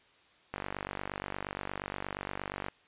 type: click train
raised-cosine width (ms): 0.5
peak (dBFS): -20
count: 105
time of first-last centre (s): 0.54-2.684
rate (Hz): 48.5
effects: white hiss -63 dBFS RMS until 2.87 s + resampled to 8000 Hz